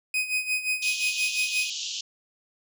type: tone with tremolo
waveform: 40% pulse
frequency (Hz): 2506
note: D#7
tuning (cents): +12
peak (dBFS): -21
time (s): 0.14-1.7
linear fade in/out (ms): 2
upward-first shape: sine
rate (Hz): 5.7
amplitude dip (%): 75
type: band-pass noise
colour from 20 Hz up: pink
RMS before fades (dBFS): -33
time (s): 0.82-2.01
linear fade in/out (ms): 5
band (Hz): 2700 to 7100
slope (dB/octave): 96
effects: none